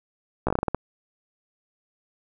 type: slowing click train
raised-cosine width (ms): 1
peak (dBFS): -9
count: 9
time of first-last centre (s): 0.47-0.746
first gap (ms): 15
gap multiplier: 1.23
effects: none